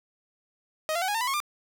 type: tone with pitch steps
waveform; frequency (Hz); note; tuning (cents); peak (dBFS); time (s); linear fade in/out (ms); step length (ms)
sawtooth; 626 / 686.6 / 753.1 / 826 / 906 / 993.7 / 1089.9 / 1195.5; D#5 / F5 / F#5 / G#5 / A#5 / B5 / C#6 / D6; +10 / -30 / +30 / -10 / -50 / +10 / -30 / +30; -22; 0.89-1.402; 0; 64
effects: none